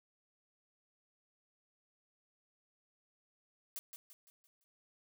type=noise with echo; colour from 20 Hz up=blue; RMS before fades=-43 dBFS; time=3.76-3.79 s; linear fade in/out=0 ms; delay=170 ms; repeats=5; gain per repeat=-7 dB; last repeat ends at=4.64 s; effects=none